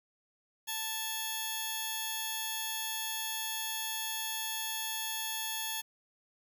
10% pulse tone pair together, 880 / 3322 Hz, A5 / G#7, 0 / 0 cents, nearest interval octave + major seventh, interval 2300 cents, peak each -30 / -28 dBFS, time 0.67-5.82 s, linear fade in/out 20 ms, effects 10-bit

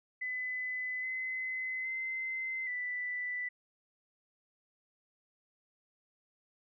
sine tone with pitch steps, 2010 / 2038 / 2064 / 1982 Hz, B6 / C7 / C7 / B6, +30 / -46 / -24 / +6 cents, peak -34 dBFS, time 0.21-3.49 s, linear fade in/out 10 ms, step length 820 ms, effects none

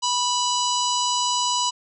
harmonic tone with a mistuned harmonic, 984 Hz, B5, 7 cents flat, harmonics 1 / 3 / 4 / 5 / 6 / 7 / 8, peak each -23 / -28 / -29 / -30 / -31 / -31 / -32 dBFS, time 0.02-1.71 s, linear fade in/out 20 ms, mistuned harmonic 4, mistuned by +16 cents, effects none

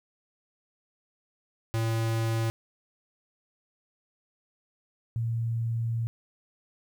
square / sine tone pair in turn, 113.2 / 115.18 Hz, A2 / A#2, +50 / -20 cents, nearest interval unison, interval 30 cents, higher second, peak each -26 / -26 dBFS, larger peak neither, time 1.74-2.5 / 5.16-6.07 s, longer second, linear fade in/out 0 ms, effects 11-bit

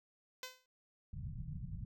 5% pulse tone with exponential decay, 510 Hz, C5, 44 cents flat, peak -29 dBFS, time 0.43-0.66 s, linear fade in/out 2 ms, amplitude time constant 48 ms
white low-pass noise, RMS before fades -44 dBFS, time 1.13-1.85 s, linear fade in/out 2 ms, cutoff 170 Hz, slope 48 dB/octave
effects none

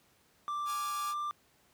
triangle tone with pitch glide, 1177 to 1185.2 Hz, D6 to D6, +3 to +15 cents, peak -31 dBFS, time 0.48-1.31 s, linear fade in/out 0 ms, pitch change +12 cents, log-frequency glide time 1.03-1.11 s
5% pulse chord, D diminished, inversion second, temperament equal, 830.6 / 1174.7 / 1396.9 Hz, Ab5 / D6 / F6, 0 / 0 / 0 cents, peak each -33 / -36 / -35 dBFS, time 0.65-1.15 s, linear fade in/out 50 ms
effects pink hiss -67 dBFS RMS until 1.73 s + high-pass 80 Hz 12 dB/octave

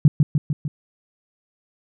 sine tone with echo, 147 Hz, D3, 2 cents sharp, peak -6 dBFS, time 0.05-0.08 s, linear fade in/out 2 ms, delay 150 ms, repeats 4, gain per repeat -4 dB, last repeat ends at 0.68 s, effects none

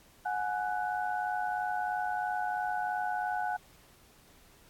sine tone cluster, 731 / 834 / 1488 Hz, F#5 / G#5 / F#6, -21 / +7 / +9 cents, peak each -33 / -34 / -37 dBFS, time 0.25-3.57 s, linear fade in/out 10 ms, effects pink hiss -60 dBFS RMS until 4.69 s + AAC 64 kbps

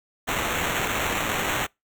white noise with sample-and-hold, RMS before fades -26 dBFS, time 0.27-1.67 s, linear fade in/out 20 ms, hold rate 4900 Hz, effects noise-tail reverb RT60 0.2 s tail -26 dB re dry

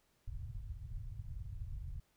pink low-pass noise, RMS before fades -44 dBFS, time 0.27-2 s, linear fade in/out 5 ms, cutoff 130 Hz, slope 48 dB/octave, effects pink hiss -75 dBFS RMS until 2.16 s

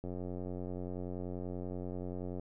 click train, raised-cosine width 2 ms, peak -28 dBFS, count 214, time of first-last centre 0.04-2.396 s, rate 90.4 Hz, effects none

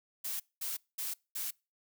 blue noise bursts, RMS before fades -37 dBFS, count 4, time 0.24-1.51 s, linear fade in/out 10 ms, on 160 ms, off 210 ms, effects noise-tail reverb RT60 0.3 s tail -26 dB re dry

